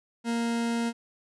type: tone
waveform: 40% pulse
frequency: 233.1 Hz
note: A#3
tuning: in tune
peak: -25 dBFS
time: 0.24-0.93 s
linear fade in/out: 50 ms
effects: resampled to 24000 Hz